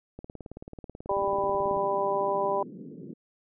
click train, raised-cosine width 2 ms, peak -27 dBFS, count 30, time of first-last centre 0.19-1.766 s, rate 18.4 Hz
harmonic tone, 198 Hz, G3, 18 cents sharp, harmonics 2 / 3 / 4 / 5, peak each -30 / -29 / -32 / -29 dBFS, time 1.09-2.63 s, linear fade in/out 5 ms
pink band-pass noise, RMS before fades -43 dBFS, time 1.18-3.14 s, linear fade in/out 10 ms, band 150 to 420 Hz, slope 48 dB/octave
effects none

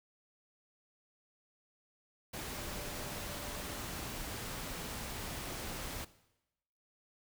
sine tone in noise, 587.3 Hz, D5, in tune, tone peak -52 dBFS, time 2.54-3.81 s, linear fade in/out 10 ms, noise pink, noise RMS -42 dBFS, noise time 2.33-6.05 s, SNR -13 dB, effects noise-tail reverb RT60 0.9 s tail -17 dB re dry

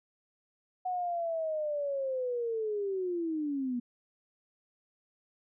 sine linear sweep, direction down, 740 to 237.5 Hz, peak -30 dBFS, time 0.85-3.8 s, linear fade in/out 10 ms, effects none

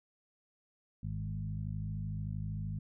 harmonic tone with a mistuned harmonic, 51.6 Hz, G#1, 10 cents flat, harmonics 1 / 2 / 3 / 4, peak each -43 / -38 / -40 / -46 dBFS, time 1.03-2.79 s, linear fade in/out 5 ms, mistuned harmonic 3, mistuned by +17 cents, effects none

